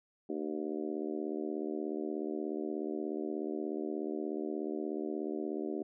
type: harmonic tone with a mistuned harmonic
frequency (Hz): 76.7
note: D#2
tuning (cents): -24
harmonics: 3 / 4 / 5 / 6 / 7 / 8 / 9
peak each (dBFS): -42 / -38 / -38 / -46 / -49 / -48 / -52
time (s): 0.29-5.83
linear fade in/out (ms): 5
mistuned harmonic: 9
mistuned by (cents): +37
effects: none